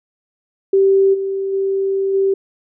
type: tone with level steps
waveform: sine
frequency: 389.1 Hz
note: G4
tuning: 13 cents flat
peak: -9 / -18 / -15 / -12 dBFS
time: 0.73-2.34 s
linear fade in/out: 5 ms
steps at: 1.13 / 1.52 / 2.13 s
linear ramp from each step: 20 ms
effects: none